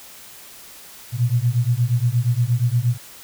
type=beating tone pair; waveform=sine; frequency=116.54 / 125.04 Hz; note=A#2 / B2; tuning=0 / +22 cents; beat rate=8.5 Hz; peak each=-19 dBFS; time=1.12-2.98 s; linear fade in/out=50 ms; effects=white hiss -42 dBFS RMS until 3.23 s